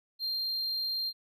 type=tone; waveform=triangle; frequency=4186 Hz; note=C8; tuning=in tune; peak=-29 dBFS; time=0.19-1.13 s; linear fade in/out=50 ms; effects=none